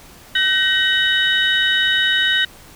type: tone cluster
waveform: sine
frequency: 1528 / 1882 / 2992 / 3758 Hz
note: G6 / A#6 / F#7 / A#7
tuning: -45 / +16 / +19 / +13 cents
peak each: -19 dBFS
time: 0.35-2.45 s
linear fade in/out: 5 ms
effects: tanh soft clip ceiling -5 dBFS + pink hiss -43 dBFS RMS until 2.75 s